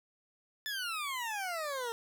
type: exponential sweep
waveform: 20% pulse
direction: down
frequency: 1760 to 451.9 Hz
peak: -30 dBFS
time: 0.66-1.92 s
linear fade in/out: 0 ms
effects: 11-bit